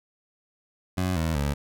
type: tone with pitch steps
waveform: 20% pulse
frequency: 92 / 81.02 / 71.35 Hz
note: F#2 / E2 / D2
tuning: -9 / -29 / -49 cents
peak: -19 dBFS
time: 0.97-1.54 s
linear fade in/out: 10 ms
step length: 190 ms
effects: none